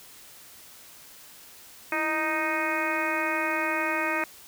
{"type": "harmonic tone with a mistuned harmonic", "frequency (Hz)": 311.1, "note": "D#4", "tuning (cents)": 0, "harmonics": [1, 2, 3, 4, 5, 6, 7, 8], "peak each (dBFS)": [-33, -33, -33, -33, -33, -33, -33, -33], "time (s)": [1.92, 4.24], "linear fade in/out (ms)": 2, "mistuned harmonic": 1, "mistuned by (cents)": 92, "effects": ["white hiss -49 dBFS RMS until 4.47 s"]}